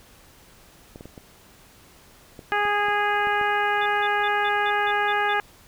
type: clicks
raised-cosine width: 2 ms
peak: -26 dBFS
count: 9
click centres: 0.959 / 1.009 / 1.056 / 1.178 / 2.392 / 2.653 / 2.885 / 3.271 / 3.413 s
type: harmonic tone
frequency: 412.4 Hz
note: G#4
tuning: 12 cents flat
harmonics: 1 / 2 / 3 / 4 / 5 / 6 / 7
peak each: -29 / -24 / -28 / -25 / -32 / -34 / -37 dBFS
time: 2.52-5.4 s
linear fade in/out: 0 ms
type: tone bursts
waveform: sine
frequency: 3518 Hz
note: A7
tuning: 1 cent flat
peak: -32 dBFS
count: 8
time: 3.81-5.338 s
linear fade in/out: 10 ms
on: 51 ms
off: 160 ms
effects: pink hiss -52 dBFS RMS until 5.67 s